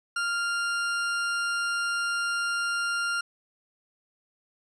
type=tone; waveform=40% pulse; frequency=1396.9 Hz; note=F6; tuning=in tune; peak=-25 dBFS; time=0.16-3.21 s; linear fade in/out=5 ms; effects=resampled to 22050 Hz